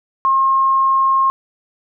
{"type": "tone", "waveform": "sine", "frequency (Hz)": 1072, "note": "C6", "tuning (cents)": 42, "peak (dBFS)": -11, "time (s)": [0.25, 1.3], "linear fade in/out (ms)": 0, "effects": []}